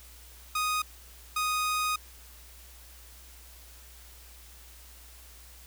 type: tone bursts at uneven times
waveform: sawtooth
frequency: 1244.5 Hz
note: D#6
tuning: in tune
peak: -23 dBFS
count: 2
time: 0.55-0.82 / 1.36-1.96 s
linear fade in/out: 5 ms
effects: added 60 Hz sine -51 dBFS peak until 5.66 s + white hiss -53 dBFS RMS until 5.66 s